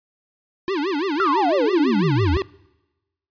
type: tone with vibrato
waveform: square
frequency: 336.1 Hz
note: E4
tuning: 34 cents sharp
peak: -21 dBFS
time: 0.68-2.42 s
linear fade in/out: 0 ms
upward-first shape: sine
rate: 6 Hz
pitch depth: 300 cents each way
type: exponential sweep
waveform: sine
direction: down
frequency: 1427 to 73.42 Hz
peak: -17 dBFS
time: 1.2-2.37 s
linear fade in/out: 0 ms
effects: noise-tail reverb RT60 1.0 s tail -23 dB re dry + resampled to 11025 Hz